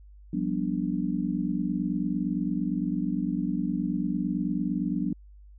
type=chord; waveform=sine; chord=G dominant seventh; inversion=third; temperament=just; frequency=176.4 / 196 / 245 / 294 Hz; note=F3 / G3 / B3 / D4; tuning=+18 / 0 / -14 / +2 cents; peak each=-31 dBFS; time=0.33-5.13 s; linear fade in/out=5 ms; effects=added 50 Hz sine -47 dBFS peak until 5.58 s